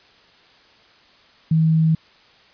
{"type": "tone", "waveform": "sine", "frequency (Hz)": 160.1, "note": "D#3", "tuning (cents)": 50, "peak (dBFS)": -13, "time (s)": [1.51, 1.95], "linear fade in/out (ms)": 5, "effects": ["white hiss -52 dBFS RMS until 2.53 s", "resampled to 11025 Hz"]}